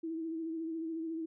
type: tone with vibrato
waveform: sine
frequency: 325.2 Hz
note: E4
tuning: 23 cents flat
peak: -35 dBFS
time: 0.03-1.26 s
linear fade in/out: 10 ms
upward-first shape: sine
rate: 14 Hz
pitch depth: 36 cents each way
effects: none